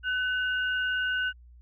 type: tone pair together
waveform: sine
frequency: 1503.9 / 2839 Hz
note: F#6 / F7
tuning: +28 / +28 cents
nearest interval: major seventh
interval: 1100 cents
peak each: -26 / -34 dBFS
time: 0.03-1.33 s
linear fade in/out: 50 ms
effects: added 60 Hz sine -49 dBFS peak until 1.61 s